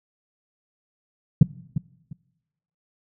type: tone with echo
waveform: sine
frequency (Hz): 152.2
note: D#3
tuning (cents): -38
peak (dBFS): -5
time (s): 1.41-1.43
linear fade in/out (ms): 5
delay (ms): 350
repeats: 2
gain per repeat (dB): -13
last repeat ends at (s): 2.13
effects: noise-tail reverb RT60 1.0 s tail -21 dB re dry + tanh soft clip ceiling -4 dBFS